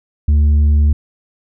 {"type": "tone with tanh clipping", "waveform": "sine", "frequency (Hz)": 74.1, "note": "D2", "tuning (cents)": 16, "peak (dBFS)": -9, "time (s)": [0.28, 0.93], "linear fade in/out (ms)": 5, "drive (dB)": 4, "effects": []}